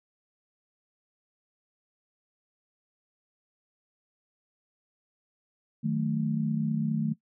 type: chord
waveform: sine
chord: D# diminished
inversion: none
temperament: equal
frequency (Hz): 155.56 / 185 / 220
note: D#3 / F#3 / A3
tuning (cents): 0 / 0 / 0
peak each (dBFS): -29 / -34 / -28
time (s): 5.83-7.14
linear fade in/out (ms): 20
effects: noise-tail reverb RT60 0.1 s tail -19 dB re dry